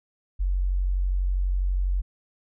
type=tone; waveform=sine; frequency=46.11 Hz; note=F#1; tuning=5 cents flat; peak=-21 dBFS; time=0.39-2.02 s; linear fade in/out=20 ms; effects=none